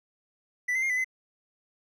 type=tone with pitch steps; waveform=triangle; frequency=1980 / 2068 / 2124 / 2000 / 2044 Hz; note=B6 / C7 / C7 / B6 / C7; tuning=+4 / -21 / +25 / +21 / -41 cents; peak=-23 dBFS; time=0.68-1.045 s; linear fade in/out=10 ms; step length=73 ms; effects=none